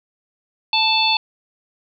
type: harmonic tone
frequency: 880 Hz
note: A5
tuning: in tune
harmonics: 1 / 3 / 4 / 5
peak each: -20 / -20 / -20 / -20 dBFS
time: 0.73-1.17 s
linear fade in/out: 2 ms
effects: none